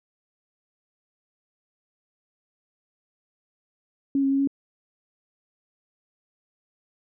sine tone with pitch steps, 275.8 / 272 / 274 / 276.9 Hz, C#4 / C#4 / C#4 / C#4, -9 / -33 / -20 / -2 cents, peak -19 dBFS, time 4.15-4.474 s, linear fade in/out 2 ms, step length 81 ms, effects none

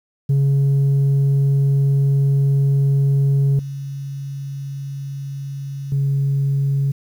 sine tone with level steps, 138.59 Hz, C#3, in tune, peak -10 / -25 / -14 dBFS, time 0.29-6.92 s, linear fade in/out 10 ms, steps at 3.59 / 5.92 s, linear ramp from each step 2 ms, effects tanh soft clip ceiling -12 dBFS + 8-bit

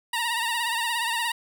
15% pulse tone with vibrato, 932.3 Hz, A#5, in tune, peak -18 dBFS, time 0.13-1.32 s, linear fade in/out 5 ms, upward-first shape triangle, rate 17 Hz, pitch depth 78 cents each way, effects none

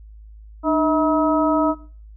harmonic tone with a mistuned harmonic, 320.1 Hz, D#4, 49 cents sharp, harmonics 1 / 2 / 3 / 4, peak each -18 / -21 / -23 / -24 dBFS, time 0.63-1.75 s, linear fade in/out 50 ms, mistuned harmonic 1, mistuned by -100 cents, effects noise-tail reverb RT60 0.4 s tail -17 dB re dry + added 53 Hz sine -39 dBFS peak until 2.16 s

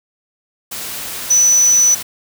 sine tone in noise, 5970 Hz, F#8, 15 cents sharp, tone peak -8 dBFS, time 1.3-1.95 s, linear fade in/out 10 ms, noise white, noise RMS -26 dBFS, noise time 0.71-2.03 s, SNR +15 dB, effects none

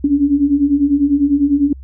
sine beating tone pair, 277.2 / 287.2 Hz, C#4 / D4, 0 / -39 cents, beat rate 10 Hz, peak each -16 / -12 dBFS, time 0.04-1.73 s, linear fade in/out 5 ms, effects added 66 Hz sine -31 dBFS peak until 1.83 s

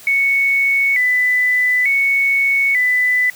sine tone with vibrato, 2103 Hz, C7, 8 cents sharp, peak -12 dBFS, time 0.07-3.3 s, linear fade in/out 2 ms, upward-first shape square, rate 0.56 Hz, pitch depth 91 cents each way, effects white hiss -40 dBFS RMS until 3.35 s + high-pass 60 Hz 12 dB/octave

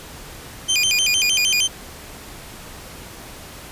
25% pulse tone with vibrato, 2755 Hz, F7, 24 cents flat, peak -12 dBFS, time 0.68-1.68 s, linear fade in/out 20 ms, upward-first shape square, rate 6.5 Hz, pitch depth 210 cents each way, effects pink hiss -38 dBFS RMS until 3.71 s + resampled to 32000 Hz

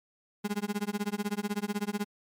35% pulse tone with tremolo, 205.9 Hz, G#3, 15 cents flat, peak -25 dBFS, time 0.44-2.05 s, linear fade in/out 10 ms, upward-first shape sine, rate 16 Hz, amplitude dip 100%, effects MP3 96 kbps

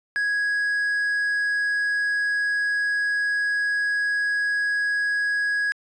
triangle tone, 1661.2 Hz, G#6, in tune, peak -19 dBFS, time 0.16-5.72 s, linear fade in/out 0 ms, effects resampled to 22050 Hz

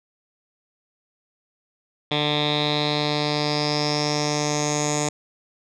10% pulse tone with low-pass filter sweep, 148.6 Hz, D3, 21 cents sharp, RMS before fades -23 dBFS, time 2.11-5.09 s, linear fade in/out 5 ms, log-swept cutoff 3400 to 7100 Hz, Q 7.1, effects none

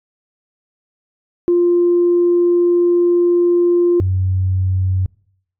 sine tone pair in turn, 349.2 / 93.4 Hz, F4 / F#2, 0 / +17 cents, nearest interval octave + major seventh, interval 2283 cents, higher first, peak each -9 / -13 dBFS, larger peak first, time 1.48-4 / 4-5.06 s, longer first, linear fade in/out 0 ms, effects noise-tail reverb RT60 0.7 s tail -26 dB re dry + tanh soft clip ceiling -6 dBFS

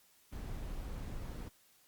brown noise, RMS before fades -42 dBFS, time 0.32-1.49 s, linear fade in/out 10 ms, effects white hiss -67 dBFS RMS until 1.87 s + Opus 48 kbps

